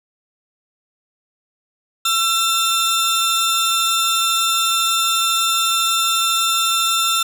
sawtooth tone pair together, 1347 / 3596 Hz, E6 / A7, +37 / +37 cents, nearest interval octave + perfect fourth, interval 1700 cents, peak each -15 dBFS, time 2.05-7.23 s, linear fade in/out 5 ms, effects none

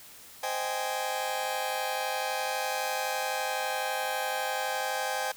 sawtooth chord, Ab major seventh, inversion first, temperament just, 519.1 / 623 / 778.7 / 830.6 Hz, C5 / Eb5 / G5 / Ab5, -14 / +2 / -12 / 0 cents, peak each -32 / -34 / -30 / -30 dBFS, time 0.43-5.32 s, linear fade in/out 5 ms, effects white hiss -50 dBFS RMS until 5.36 s

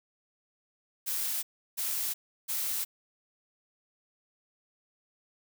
blue noise bursts, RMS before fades -32 dBFS, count 3, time 1.06-2.85 s, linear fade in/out 20 ms, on 370 ms, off 340 ms, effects none

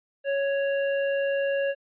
square tone, 555 Hz, C#5, 2 cents sharp, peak -24 dBFS, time 0.24-1.75 s, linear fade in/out 50 ms, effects resampled to 8000 Hz

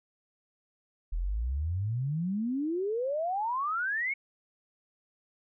sine exponential sweep, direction up, 38.89 to 2242 Hz, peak -28 dBFS, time 1.12-4.14 s, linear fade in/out 10 ms, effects none

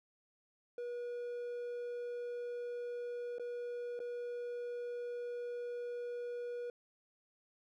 triangle tone with dropouts, 482.8 Hz, B4, 39 cents flat, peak -37 dBFS, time 0.78-6.7 s, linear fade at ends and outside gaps 2 ms, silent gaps 3.384-3.396 / 3.992-4.001 s, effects none

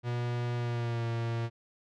45% pulse tone with pitch glide, 120.7 to 115.98 Hz, B2 to A#2, -39 to -8 cents, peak -30 dBFS, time 0.03-1.5 s, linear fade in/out 50 ms, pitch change -69 cents, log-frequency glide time 0.57-1.06 s, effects low-pass 4000 Hz 12 dB/octave

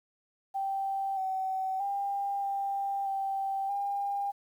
sine tone with pitch steps, 781 / 761 / 798 / 792 / 781 / 802 Hz, G5 / F#5 / G5 / G5 / G5 / G5, -7 / +48 / +31 / +18 / -7 / +39 cents, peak -29 dBFS, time 0.54-4.32 s, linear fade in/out 20 ms, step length 630 ms, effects 10-bit

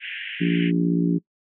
white band-pass noise, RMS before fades -33 dBFS, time 0-0.72 s, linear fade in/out 50 ms, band 1600 to 3100 Hz, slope 96 dB/octave
harmonic tone, 57.7 Hz, A#1, 17 cents flat, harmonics 3 / 4 / 5 / 6 / 7, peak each -20 / -30 / -22 / -31 / -33 dBFS, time 0.4-1.19 s, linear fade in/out 20 ms
effects noise-tail reverb RT60 0.1 s tail -23 dB re dry

